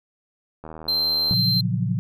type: click train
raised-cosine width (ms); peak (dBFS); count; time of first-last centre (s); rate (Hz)
1; -23; 56; 0.64-1.334; 79.3
type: tone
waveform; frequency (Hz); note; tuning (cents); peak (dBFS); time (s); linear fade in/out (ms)
triangle; 4126; C8; -25; -18; 0.88-1.61; 5
type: chord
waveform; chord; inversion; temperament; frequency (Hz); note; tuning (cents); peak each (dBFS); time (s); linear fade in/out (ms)
sine; Gb major seventh; first; just; 115.62 / 138.75 / 173.43 / 185; Bb2 / Db3 / F3 / Gb3; -14 / +2 / -12 / 0; -24 / -27 / -26 / -28; 1.31-1.99; 0
effects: none